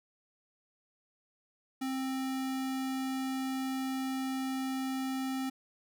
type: tone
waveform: square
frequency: 263.8 Hz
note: C4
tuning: 14 cents sharp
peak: -33 dBFS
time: 1.81-5.5 s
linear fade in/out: 10 ms
effects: none